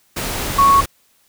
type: tone in noise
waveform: sine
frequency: 1108.7 Hz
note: C#6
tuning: in tune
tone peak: -8 dBFS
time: 0.58-0.81 s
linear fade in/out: 10 ms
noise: pink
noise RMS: -23 dBFS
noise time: 0.16-0.86 s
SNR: +12 dB
effects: white hiss -58 dBFS RMS until 1.28 s